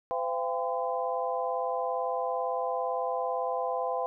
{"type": "harmonic tone with a mistuned harmonic", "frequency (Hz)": 170.2, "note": "F3", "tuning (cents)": -44, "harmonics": [3, 4, 5, 6], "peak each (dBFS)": [-32, -33, -34, -35], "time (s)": [0.11, 4.06], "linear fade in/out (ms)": 0, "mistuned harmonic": 5, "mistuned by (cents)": -110, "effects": []}